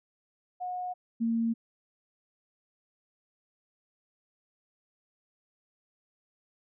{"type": "tone pair in turn", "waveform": "sine", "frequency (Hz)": [726, 229.2], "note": ["F#5", "A#3"], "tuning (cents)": [-33, -29], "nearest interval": "octave + minor sixth", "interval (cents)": 1996, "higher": "first", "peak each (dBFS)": [-32, -25], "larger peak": "second", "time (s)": [[0.6, 0.94], [1.2, 1.54]], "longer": "neither", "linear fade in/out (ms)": 20, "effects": []}